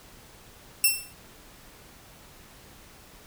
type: tone with exponential decay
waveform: 5% pulse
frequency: 2696 Hz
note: E7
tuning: 38 cents sharp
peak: -6 dBFS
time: 0.84-1.13 s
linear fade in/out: 2 ms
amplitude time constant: 63 ms
effects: pink hiss -51 dBFS RMS until 3.26 s